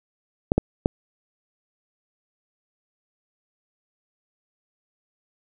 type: clicks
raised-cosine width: 2 ms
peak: -4 dBFS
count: 3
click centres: 0.519 / 0.58 / 0.859 s
effects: none